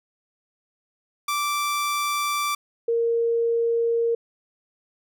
sawtooth / sine tone pair in turn, 1170 / 464.3 Hz, D6 / A#4, -7 / -7 cents, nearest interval octave + major third, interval 1600 cents, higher first, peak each -19 dBFS, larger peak neither, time 1.28-2.55 / 2.88-4.15 s, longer neither, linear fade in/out 5 ms, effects none

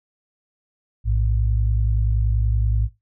sine tone pair together, 56.89 / 107.4 Hz, A#1 / A2, -42 / -41 cents, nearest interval major seventh, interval 1101 cents, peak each -18 / -22 dBFS, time 1.04-2.89 s, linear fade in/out 50 ms, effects noise-tail reverb RT60 0.2 s tail -17 dB re dry

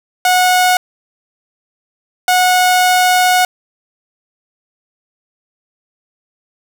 sawtooth tone bursts at uneven times, 731 Hz, F#5, 21 cents flat, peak -5 dBFS, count 2, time 0.25-0.77 / 2.28-3.45 s, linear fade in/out 2 ms, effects none

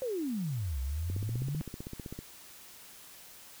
sine exponential two-way sweep, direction down then up, 542 to 63.3 to 159.8 Hz, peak -31 dBFS, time 0.02-1.61 s, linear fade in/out 0 ms, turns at 0.8 s
click train, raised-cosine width 3 ms, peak -27 dBFS, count 18, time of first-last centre 1.1-2.19 s, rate 15.6 Hz
effects white hiss -52 dBFS RMS until 3.6 s

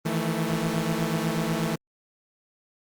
sawtooth tone cluster, 159.3 / 167.5 / 220.8 Hz, D#3 / E3 / A3, +41 / +28 / +6 cents, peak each -25 dBFS, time 0.05-1.76 s, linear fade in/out 10 ms, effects Opus 32 kbps

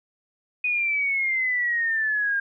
sine exponential sweep, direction down, 2489 to 1603 Hz, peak -21 dBFS, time 0.64-2.4 s, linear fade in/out 5 ms, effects none

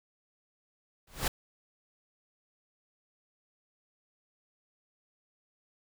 pink noise with exponential growth, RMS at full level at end -24 dBFS, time 1.07-1.28 s, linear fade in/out 5 ms, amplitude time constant 44 ms, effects none

